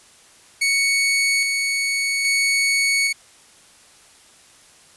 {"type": "tone with tremolo", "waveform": "sawtooth", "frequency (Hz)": 2223, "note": "C#7", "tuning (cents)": 4, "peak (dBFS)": -13, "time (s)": [0.61, 3.13], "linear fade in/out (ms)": 10, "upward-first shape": "square", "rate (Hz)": 0.61, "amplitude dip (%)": 30, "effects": ["white hiss -50 dBFS RMS until 4.96 s", "resampled to 24000 Hz"]}